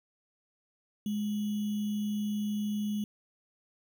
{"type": "tone with sample-and-hold", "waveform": "sine", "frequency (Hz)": 208.6, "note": "G#3", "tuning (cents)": 8, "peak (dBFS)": -29, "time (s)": [1.06, 3.04], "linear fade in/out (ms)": 2, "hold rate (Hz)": 3150, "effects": []}